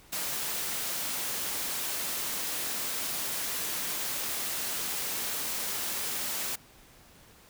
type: high-pass noise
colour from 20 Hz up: white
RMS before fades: -33 dBFS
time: 0.12-6.56 s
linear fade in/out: 10 ms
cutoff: 140 Hz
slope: 12 dB/octave
effects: pink hiss -56 dBFS RMS until 7.49 s